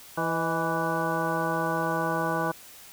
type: harmonic tone with a mistuned harmonic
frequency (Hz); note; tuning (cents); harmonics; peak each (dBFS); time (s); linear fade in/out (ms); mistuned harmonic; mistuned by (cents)
165; E3; +2; 1 / 2 / 3 / 4 / 5 / 6 / 7 / 9; -33 / -33 / -33 / -33 / -33 / -33 / -33 / -33; 0.17-2.52; 10; 4; -65
effects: white hiss -48 dBFS RMS until 2.92 s